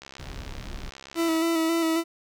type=click train; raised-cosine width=0.2 ms; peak=-24 dBFS; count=92; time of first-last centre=0.02-1.366 s; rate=67.6 Hz
type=noise; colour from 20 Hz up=brown; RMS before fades=-37 dBFS; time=0.19-0.9 s; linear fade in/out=10 ms
type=tone with vibrato; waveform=40% pulse; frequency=328.3 Hz; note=E4; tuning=7 cents flat; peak=-21 dBFS; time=1.15-2.04 s; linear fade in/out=50 ms; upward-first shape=square; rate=3.7 Hz; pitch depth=25 cents each way
effects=none